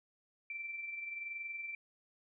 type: tone with amplitude modulation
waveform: sine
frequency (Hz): 2343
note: D7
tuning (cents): -5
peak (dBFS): -38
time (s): 0.5-1.75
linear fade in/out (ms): 2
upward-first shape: sine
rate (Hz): 21.1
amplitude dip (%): 45
effects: none